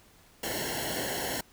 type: noise with comb filter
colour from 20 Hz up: pink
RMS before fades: -33 dBFS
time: 0.43-1.41 s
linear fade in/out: 5 ms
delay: 0.82 ms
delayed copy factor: -1
effects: pink hiss -59 dBFS RMS until 1.52 s